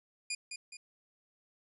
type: tone with echo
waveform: 15% pulse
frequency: 2428 Hz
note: D#7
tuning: 43 cents flat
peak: -27 dBFS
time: 0.3-0.35 s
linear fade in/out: 5 ms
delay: 210 ms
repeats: 2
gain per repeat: -6 dB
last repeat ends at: 0.77 s
effects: resampled to 24000 Hz